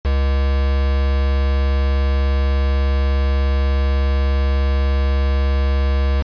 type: tone with quantisation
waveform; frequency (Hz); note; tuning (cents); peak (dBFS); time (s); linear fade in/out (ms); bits
triangle; 68.3; C#2; -25; -12; 0.04-6.23; 20; 4
effects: resampled to 11025 Hz